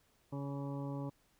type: harmonic tone with a mistuned harmonic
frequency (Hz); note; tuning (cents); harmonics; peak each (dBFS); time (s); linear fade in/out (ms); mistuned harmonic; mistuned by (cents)
139.9; C#3; +16; 1 / 2 / 3 / 4 / 6 / 7 / 8; -40 / -42 / -51 / -48 / -53 / -53 / -57; 0.32-1.1; 10; 8; +30
effects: pink hiss -72 dBFS RMS until 1.39 s